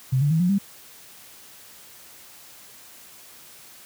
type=tone with pitch steps; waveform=sine; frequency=130.81 / 145.14 / 161.05 / 178.69 / 198.27 Hz; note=C3 / D3 / E3 / F3 / G3; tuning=0 / -20 / -40 / +40 / +20 cents; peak=-17 dBFS; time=0.12-0.585 s; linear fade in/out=10 ms; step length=93 ms; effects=white hiss -47 dBFS RMS until 3.85 s + high-pass 60 Hz 12 dB/octave